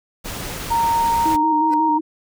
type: noise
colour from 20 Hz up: pink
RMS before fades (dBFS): -29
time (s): 0.24-1.37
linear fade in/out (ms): 20
type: tone with pitch glide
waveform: sine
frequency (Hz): 926 to 933.5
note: A#5 to A#5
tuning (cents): -12 to +2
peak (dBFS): -15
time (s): 0.7-1.99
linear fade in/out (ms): 20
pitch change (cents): +14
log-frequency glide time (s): 0.99-1.81
type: tone with vibrato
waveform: sine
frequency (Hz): 311.1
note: D#4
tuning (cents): 0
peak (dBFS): -20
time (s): 1.25-2.01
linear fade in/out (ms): 10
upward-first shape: square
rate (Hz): 5.5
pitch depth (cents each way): 38
type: tone with exponential growth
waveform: 15% pulse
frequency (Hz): 500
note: B4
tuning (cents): +21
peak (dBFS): -23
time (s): 1.67-1.74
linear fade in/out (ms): 1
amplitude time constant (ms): 15
effects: none